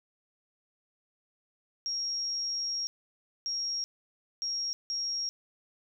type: tone bursts at uneven times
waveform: sine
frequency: 5588 Hz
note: F8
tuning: in tune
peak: -30 dBFS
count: 4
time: 1.86-2.87 / 3.46-3.84 / 4.42-4.73 / 4.9-5.29 s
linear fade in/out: 0 ms
effects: none